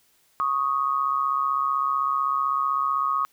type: tone pair together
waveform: sine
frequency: 1108.7 / 1244.5 Hz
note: C#6 / D#6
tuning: 0 / 0 cents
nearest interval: major second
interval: 200 cents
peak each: -24 dBFS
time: 0.4-3.25 s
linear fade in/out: 0 ms
effects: white hiss -63 dBFS RMS until 3.32 s